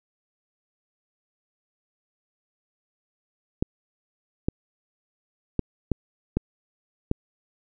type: clicks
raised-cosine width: 3 ms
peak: -9 dBFS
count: 6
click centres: 3.625 / 4.485 / 5.593 / 5.917 / 6.37 / 7.114 s
effects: none